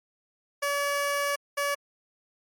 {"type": "tone bursts at uneven times", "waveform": "15% pulse", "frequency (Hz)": 570, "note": "C#5", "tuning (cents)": 48, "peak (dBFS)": -19, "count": 2, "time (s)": [[0.62, 1.36], [1.57, 1.75]], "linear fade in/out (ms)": 10, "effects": ["MP3 64 kbps"]}